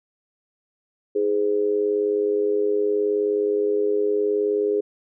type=tone with amplitude modulation; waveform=sine; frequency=415.3 Hz; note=G#4; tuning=in tune; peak=-15 dBFS; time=1.15-4.81 s; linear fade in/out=10 ms; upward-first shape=sine; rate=99.2 Hz; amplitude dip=75%; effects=none